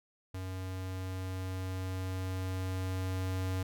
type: tone with level ramp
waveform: square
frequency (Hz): 93.4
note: F#2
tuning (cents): +17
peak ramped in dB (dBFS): -38 to -32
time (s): 0.34-3.63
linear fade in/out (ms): 5
effects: none